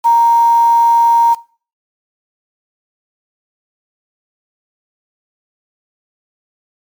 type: tone with quantisation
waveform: sine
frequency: 932.3 Hz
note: A#5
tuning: in tune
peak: -6 dBFS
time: 0.04-1.35 s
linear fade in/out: 20 ms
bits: 5
effects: noise-tail reverb RT60 0.4 s tail -20 dB re dry + MP3 96 kbps